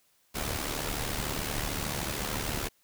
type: noise with amplitude modulation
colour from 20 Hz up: pink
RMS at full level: -30 dBFS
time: 0.34-2.69 s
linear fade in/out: 20 ms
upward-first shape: sine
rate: 73.5 Hz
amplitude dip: 65%
effects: white hiss -68 dBFS RMS until 2.83 s